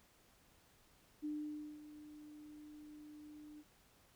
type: tone with ADSR envelope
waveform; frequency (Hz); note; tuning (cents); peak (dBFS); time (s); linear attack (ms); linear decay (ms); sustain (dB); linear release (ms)
sine; 300.4; D4; +39; -38; 1.22-3.64; 29; 540; -14; 46
effects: pink hiss -69 dBFS RMS until 4.15 s